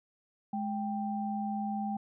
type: tone pair together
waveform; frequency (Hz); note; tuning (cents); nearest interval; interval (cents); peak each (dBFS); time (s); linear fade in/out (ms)
sine; 210.6 / 787; G#3 / G5; +24 / +7; octave + major seventh; 2283; -33 / -35; 0.53-1.97; 5
effects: none